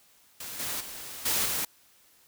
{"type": "noise with level steps", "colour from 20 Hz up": "white", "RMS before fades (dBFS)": [-39, -33, -41, -27, -30], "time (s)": [0.4, 1.65], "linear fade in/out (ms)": 5, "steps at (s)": [0.59, 0.8, 1.25, 1.45], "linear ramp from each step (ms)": 10, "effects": ["white hiss -61 dBFS RMS until 2.27 s"]}